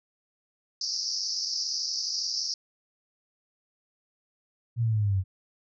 white band-pass noise, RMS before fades -31 dBFS, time 0.81-2.54 s, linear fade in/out 2 ms, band 4700 to 5700 Hz, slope 96 dB/octave
sine linear sweep, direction down, 119.7 to 92 Hz, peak -22 dBFS, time 4.76-5.24 s, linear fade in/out 50 ms
effects none

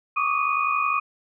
sine tone cluster, 1113 / 1164 / 1242 / 2478 Hz, C#6 / D6 / D#6 / D#7, +7 / -16 / -3 / -8 cents, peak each -26 dBFS, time 0.16-1 s, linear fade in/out 10 ms, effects none

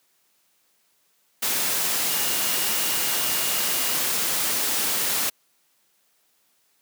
sine tone in noise, 2850 Hz, F7, 34 cents sharp, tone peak -35 dBFS, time 2.1-3.98 s, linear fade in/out 10 ms, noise white, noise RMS -24 dBFS, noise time 1.42-5.3 s, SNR -14 dB, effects white hiss -66 dBFS RMS until 6.81 s + high-pass 150 Hz 12 dB/octave

